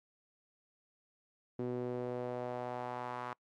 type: tone with band-pass filter sweep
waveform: sawtooth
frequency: 123.47 Hz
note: B2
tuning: in tune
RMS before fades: -39 dBFS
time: 1.59-3.33 s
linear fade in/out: 0 ms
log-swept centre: 340 to 1100 Hz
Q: 2.2
effects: noise-tail reverb RT60 0.1 s tail -25 dB re dry + MP3 96 kbps